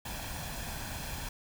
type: noise with comb filter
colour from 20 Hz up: pink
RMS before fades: -39 dBFS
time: 0.05-1.29 s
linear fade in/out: 5 ms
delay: 1.2 ms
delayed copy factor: +0.55
effects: none